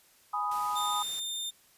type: chord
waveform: sine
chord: G# minor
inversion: none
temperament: equal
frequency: 830.6 / 987.8 / 1244.5 Hz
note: G#5 / B5 / D#6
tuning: 0 / 0 / 0 cents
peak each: -34 / -35 / -31 dBFS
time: 0.33-1.03 s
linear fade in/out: 10 ms
type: noise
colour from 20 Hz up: white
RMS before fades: -46 dBFS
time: 0.51-1.2 s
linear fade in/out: 5 ms
type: tone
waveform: sawtooth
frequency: 3614 Hz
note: A7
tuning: 46 cents sharp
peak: -30 dBFS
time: 0.75-1.51 s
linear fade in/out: 20 ms
effects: white hiss -62 dBFS RMS until 1.77 s + resampled to 32000 Hz